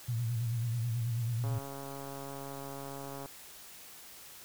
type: tone with vibrato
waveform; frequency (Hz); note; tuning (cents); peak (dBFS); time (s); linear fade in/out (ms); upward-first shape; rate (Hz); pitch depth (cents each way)
sine; 116.8; A#2; +4; -30; 0.08-1.59; 10; sine; 9.2; 76
type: click train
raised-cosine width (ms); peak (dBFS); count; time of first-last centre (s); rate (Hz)
1; -30; 252; 1.44-3.259; 138
effects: white hiss -51 dBFS RMS until 4.44 s